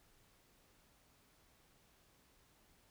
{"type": "silence", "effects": ["pink hiss -70 dBFS RMS until 2.9 s"]}